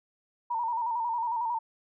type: tone with vibrato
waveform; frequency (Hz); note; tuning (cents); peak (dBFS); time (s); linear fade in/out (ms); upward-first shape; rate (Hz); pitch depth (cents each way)
sine; 932.3; A#5; 0; -27; 0.5-1.59; 10; square; 11; 56
effects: none